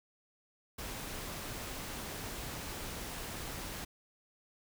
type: noise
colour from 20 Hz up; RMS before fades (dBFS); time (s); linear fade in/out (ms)
pink; -42; 0.78-3.85; 10
effects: none